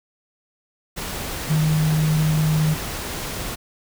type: tone in noise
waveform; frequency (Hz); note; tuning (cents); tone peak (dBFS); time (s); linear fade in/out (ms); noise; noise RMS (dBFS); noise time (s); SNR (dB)
sine; 155.2; D#3; -4; -16; 1.49-2.75; 20; pink; -29; 0.96-3.56; +10
effects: none